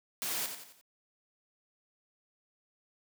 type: noise with echo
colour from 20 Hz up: white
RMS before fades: -35 dBFS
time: 0.22-0.46 s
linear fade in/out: 0 ms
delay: 88 ms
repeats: 4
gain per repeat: -7 dB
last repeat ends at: 0.812 s
effects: high-pass 150 Hz 12 dB/octave